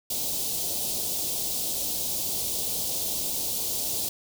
white band-stop noise, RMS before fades -29 dBFS, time 0.1-4.09 s, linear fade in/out 5 ms, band 750 to 3400 Hz, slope 24 dB/octave, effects none

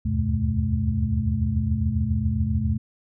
sine tone cluster, 75.9 / 83.1 / 96.2 / 123.8 / 215.1 Hz, D#2 / E2 / G2 / B2 / A3, -42 / +15 / -32 / +5 / -39 cents, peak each -27 dBFS, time 0.05-2.78 s, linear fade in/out 10 ms, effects none

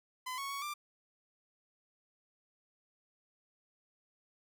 sawtooth tone with pitch steps, 1016 / 1106 / 1116 / 1184 Hz, B5 / C#6 / C#6 / D6, +49 / -4 / +11 / +14 cents, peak -34 dBFS, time 0.26-0.74 s, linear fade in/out 10 ms, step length 120 ms, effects none

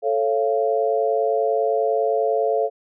sine chord, A augmented, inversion none, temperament just, 440 / 550 / 687.5 Hz, A4 / C#5 / E#5, 0 / -14 / -27 cents, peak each -21 / -23 / -22 dBFS, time 0.02-2.7 s, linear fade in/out 50 ms, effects none

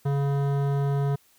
sine tone with hard clipping, 140.3 Hz, C#3, 21 cents sharp, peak -24 dBFS, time 0.05-1.16 s, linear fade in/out 10 ms, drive 15 dB, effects white hiss -61 dBFS RMS until 1.38 s

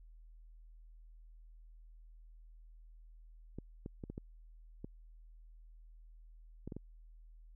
clicks, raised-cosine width 3 ms, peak -30 dBFS, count 9, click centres 3.586 / 3.861 / 4.038 / 4.1 / 4.179 / 4.845 / 6.676 / 6.722 / 6.766 s, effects added 40 Hz sine -54 dBFS peak until 7.55 s

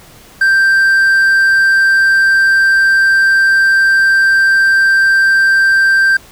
triangle tone, 1572 Hz, G6, 4 cents sharp, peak -5 dBFS, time 0.41-6.17 s, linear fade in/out 5 ms, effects pink hiss -40 dBFS RMS until 6.31 s

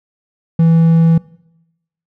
triangle tone, 164.6 Hz, E3, 2 cents flat, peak -5 dBFS, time 0.59-1.18 s, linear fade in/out 5 ms, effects noise-tail reverb RT60 0.9 s tail -22 dB re dry

